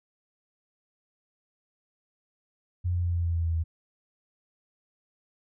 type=tone with pitch steps; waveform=sine; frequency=88.9 / 87.83 / 86.77 / 85.72 / 84.69 / 83.67 / 82.66 / 81.66 Hz; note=F2 / F2 / F2 / F2 / E2 / E2 / E2 / E2; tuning=+31 / +10 / -11 / -32 / +47 / +26 / +5 / -16 cents; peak=-24 dBFS; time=2.84-3.64 s; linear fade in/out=20 ms; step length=100 ms; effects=none